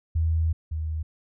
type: tone pair in turn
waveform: sine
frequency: 80.9 / 78.69 Hz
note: E2 / D#2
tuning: -32 / +20 cents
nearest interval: unison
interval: 48 cents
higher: first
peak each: -20 / -26 dBFS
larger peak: first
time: 0.15-0.53 / 0.71-1.03 s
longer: first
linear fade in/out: 10 ms
effects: none